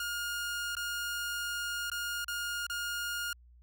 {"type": "tone with dropouts", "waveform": "sawtooth", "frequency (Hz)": 1421, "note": "F6", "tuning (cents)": 30, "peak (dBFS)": -30, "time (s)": [0, 3.33], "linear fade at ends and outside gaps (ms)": 2, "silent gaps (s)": [[0.752, 0.767], [1.9, 1.916], [2.245, 2.281], [2.667, 2.698]], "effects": ["added 60 Hz sine -55 dBFS peak until 3.62 s"]}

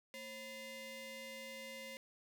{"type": "ring-modulated tone", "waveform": "sawtooth", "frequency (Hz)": 763, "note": "G5", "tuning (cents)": -47, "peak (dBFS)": -40, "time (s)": [0.14, 1.97], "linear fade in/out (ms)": 0, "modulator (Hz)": 1300, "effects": []}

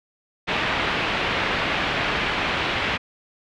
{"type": "low-pass noise", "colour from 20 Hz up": "white", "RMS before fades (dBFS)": -24, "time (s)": [0.47, 2.98], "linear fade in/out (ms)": 20, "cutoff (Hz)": 3000, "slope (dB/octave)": 24, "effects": []}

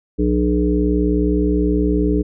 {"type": "harmonic tone with a mistuned harmonic", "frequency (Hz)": 60.1, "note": "B1", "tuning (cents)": -46, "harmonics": [1, 3, 5, 7, 8], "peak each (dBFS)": [-19, -21, -18, -21, -30], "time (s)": [0.18, 2.23], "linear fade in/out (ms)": 20, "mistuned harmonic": 1, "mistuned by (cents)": 31, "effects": []}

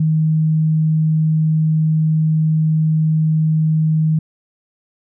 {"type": "tone", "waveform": "sine", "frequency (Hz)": 157.2, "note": "D#3", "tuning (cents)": 18, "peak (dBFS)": -12, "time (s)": [0, 4.19], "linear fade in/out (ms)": 5, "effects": []}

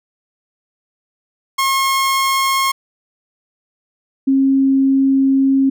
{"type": "tone pair in turn", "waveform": ["sawtooth", "sine"], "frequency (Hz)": [1079, 269.8], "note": ["C#6", "C#4"], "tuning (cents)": [-47, -47], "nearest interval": "2 octaves", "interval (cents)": 2400, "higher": "first", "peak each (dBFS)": -10, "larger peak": "neither", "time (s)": [[1.58, 2.72], [4.27, 5.7]], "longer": "second", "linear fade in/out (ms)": 10, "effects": []}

